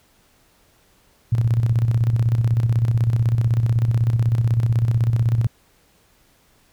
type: tone with tremolo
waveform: sine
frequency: 115.7 Hz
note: A#2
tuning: 13 cents flat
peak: -13 dBFS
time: 1.32-5.47 s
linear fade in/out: 5 ms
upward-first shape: square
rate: 16 Hz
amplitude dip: 55%
effects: pink hiss -58 dBFS RMS until 6.72 s